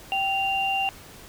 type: tone pair together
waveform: sine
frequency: 779 / 2781 Hz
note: G5 / F7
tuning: -11 / -8 cents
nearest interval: octave + minor seventh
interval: 2203 cents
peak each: -25 dBFS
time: 0.12-0.89 s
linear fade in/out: 0 ms
effects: pink hiss -46 dBFS RMS until 1.28 s